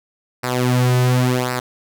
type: tone with flanger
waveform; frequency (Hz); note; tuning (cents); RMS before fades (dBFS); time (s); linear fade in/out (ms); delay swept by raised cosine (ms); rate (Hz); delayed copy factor
sawtooth; 125.4; B2; +27; -17; 0.43-1.6; 10; 0.3 to 3.7; 0.91; -0.75
effects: none